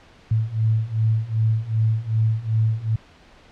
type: beating tone pair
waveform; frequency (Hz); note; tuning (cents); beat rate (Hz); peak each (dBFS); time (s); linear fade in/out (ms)
sine; 109.3 / 111.9; A2 / A2; -11 / +30; 2.6; -22 / -20; 0.31-2.96; 5
effects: pink hiss -50 dBFS RMS until 3.51 s + low-pass 4000 Hz 12 dB/octave